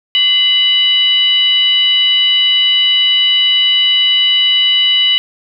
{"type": "tone with frequency modulation", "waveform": "sine", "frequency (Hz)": 2960, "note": "F#7", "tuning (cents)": 0, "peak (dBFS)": -8, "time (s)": [0.15, 5.18], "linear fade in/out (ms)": 0, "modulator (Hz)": 909, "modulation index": 0.53, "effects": []}